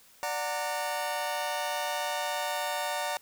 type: chord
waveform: sawtooth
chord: D augmented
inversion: none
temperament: just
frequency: 587.3 / 734.2 / 917.7 Hz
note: D5 / F#5 / A#5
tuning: 0 / -14 / -27 cents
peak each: -31 / -31 / -30 dBFS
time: 0.23-3.17 s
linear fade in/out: 0 ms
effects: white hiss -58 dBFS RMS until 3.21 s